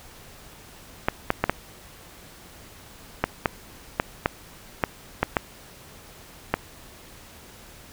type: clicks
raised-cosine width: 0.5 ms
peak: -4 dBFS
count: 12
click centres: 1.085 / 1.304 / 1.44 / 1.496 / 3.24 / 3.458 / 3.999 / 4.259 / 4.838 / 5.23 / 5.368 / 6.54 s
effects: pink hiss -47 dBFS RMS until 7.92 s